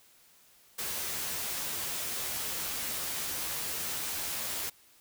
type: noise with comb filter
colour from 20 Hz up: white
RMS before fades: -35 dBFS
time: 0.78-4.7 s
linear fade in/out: 10 ms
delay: 13 ms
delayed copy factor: +0.55
effects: white hiss -61 dBFS RMS until 5 s